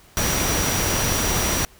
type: tone in noise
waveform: sine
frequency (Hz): 5800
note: F#8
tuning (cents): -35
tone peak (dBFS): -27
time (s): 0.17-1.65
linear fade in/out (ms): 0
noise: pink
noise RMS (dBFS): -22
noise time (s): 0.17-1.65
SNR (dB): -8
effects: pink hiss -51 dBFS RMS until 1.79 s